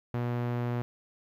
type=tone with low-pass filter; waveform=sawtooth; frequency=120.9 Hz; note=B2; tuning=36 cents flat; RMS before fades=-31 dBFS; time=0.14-0.82 s; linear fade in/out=0 ms; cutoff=2000 Hz; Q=0.57; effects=11-bit